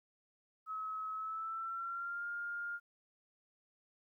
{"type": "tone with pitch glide", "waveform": "sine", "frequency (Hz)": [1285, 1409.4], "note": ["E6", "F6"], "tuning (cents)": [-45, 15], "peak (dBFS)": -38, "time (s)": [0.66, 2.8], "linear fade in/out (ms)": 50, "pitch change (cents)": 160, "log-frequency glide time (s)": [1.13, 2.26], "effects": ["13-bit"]}